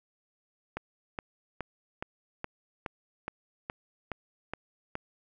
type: click train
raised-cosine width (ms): 0.5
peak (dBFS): -19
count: 11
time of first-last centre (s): 0.77-4.954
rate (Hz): 2.39
effects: none